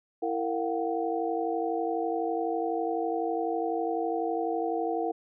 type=tone cluster; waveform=sine; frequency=331.5 / 459.7 / 709 / 761 Hz; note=E4 / A#4 / F5 / F#5; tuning=+10 / -24 / +26 / +48 cents; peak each=-32 / -31 / -33 / -34 dBFS; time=0.22-5.12 s; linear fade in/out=10 ms; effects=none